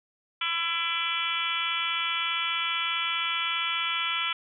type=harmonic tone; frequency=335.2 Hz; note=E4; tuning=29 cents sharp; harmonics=3 / 4 / 5 / 6 / 7 / 8 / 9 / 10; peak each=-39 / -32 / -42 / -38 / -31 / -38 / -33 / -33 dBFS; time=0.41-4.33 s; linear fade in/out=5 ms; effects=none